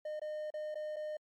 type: tone with dropouts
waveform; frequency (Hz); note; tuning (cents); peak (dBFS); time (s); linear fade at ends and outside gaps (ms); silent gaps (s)
triangle; 610; D#5; -34; -35; 0.05-1.17; 5; 0.196-0.216 / 0.504-0.539 / 0.745-0.754 / 0.961-0.965
effects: MP3 64 kbps